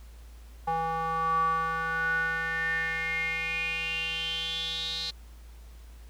square tone with band-pass filter sweep, 163.6 Hz, E3, 13 cents flat, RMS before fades -30 dBFS, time 0.67-5.11 s, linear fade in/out 10 ms, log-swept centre 890 to 4100 Hz, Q 9.2, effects added 57 Hz sine -45 dBFS peak until 6.09 s + pink hiss -59 dBFS RMS until 6.09 s

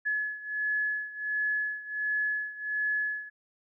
sine beating tone pair, 1704 / 1705.4 Hz, G#6 / G#6, +44 / +45 cents, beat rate 1.4 Hz, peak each -30 / -33 dBFS, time 0.05-3.3 s, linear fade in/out 20 ms, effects none

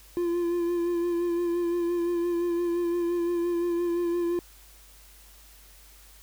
triangle tone with vibrato, 345.4 Hz, F4, 19 cents flat, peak -22 dBFS, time 0.17-4.39 s, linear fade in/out 0 ms, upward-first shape sine, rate 5.8 Hz, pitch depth 27 cents each way, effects added 50 Hz sine -53 dBFS peak until 6.22 s + white hiss -54 dBFS RMS until 6.22 s

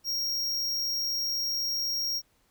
square tone, 5588 Hz, F8, in tune, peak -28 dBFS, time 0.04-2.22 s, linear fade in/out 50 ms, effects pink hiss -68 dBFS RMS until 2.5 s

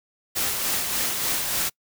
white noise with tremolo, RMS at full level -24 dBFS, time 0.35-1.7 s, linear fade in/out 20 ms, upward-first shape sine, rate 3.4 Hz, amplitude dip 35%, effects noise-tail reverb RT60 0.1 s tail -26 dB re dry

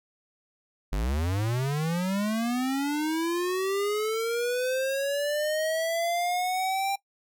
square linear sweep, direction up, 44.6 to 793 Hz, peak -26 dBFS, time 0.92-6.96 s, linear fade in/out 10 ms, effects noise-tail reverb RT60 0.1 s tail -20 dB re dry

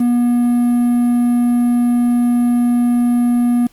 triangle tone with quantisation, 241.3 Hz, B3, 40 cents flat, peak -9 dBFS, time 0-3.67 s, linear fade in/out 5 ms, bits 6, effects pink hiss -52 dBFS RMS until 3.72 s + Opus 24 kbps

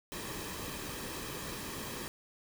pink noise with comb filter, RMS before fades -41 dBFS, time 0.12-2.08 s, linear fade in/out 0 ms, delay 1.4 ms, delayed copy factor -0.5, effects none

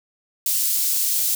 white high-pass noise, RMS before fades -21 dBFS, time 0.46-1.35 s, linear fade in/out 2 ms, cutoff 5500 Hz, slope 12 dB/octave, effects none

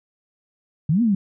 sine exponential two-way sweep, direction up then down, 138.59 to 246.9 to 186.1 Hz, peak -15 dBFS, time 0.89-1.15 s, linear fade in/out 5 ms, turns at 1.02 s, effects none

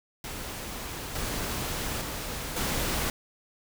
pink noise with level steps, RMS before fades -37 / -32 / -35 / -29 dBFS, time 0.24-3.1 s, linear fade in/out 2 ms, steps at 1.15 / 2.01 / 2.56 s, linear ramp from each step 5 ms, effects none

